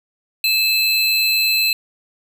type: tone pair together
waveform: square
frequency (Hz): 2620 / 4096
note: E7 / C8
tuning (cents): -11 / -38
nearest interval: minor sixth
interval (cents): 773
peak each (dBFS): -18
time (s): 0.44-1.73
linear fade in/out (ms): 2
effects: none